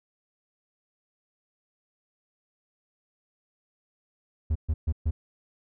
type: tone bursts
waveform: triangle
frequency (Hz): 77.78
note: D#2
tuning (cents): 0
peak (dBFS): -20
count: 4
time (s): 4.5-5.11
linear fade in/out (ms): 10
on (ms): 55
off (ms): 130
effects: none